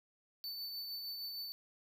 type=tone with tremolo; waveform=square; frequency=4515 Hz; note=C#8; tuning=31 cents sharp; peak=-40 dBFS; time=0.44-1.52 s; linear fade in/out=0 ms; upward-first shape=triangle; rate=6.5 Hz; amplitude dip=35%; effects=13-bit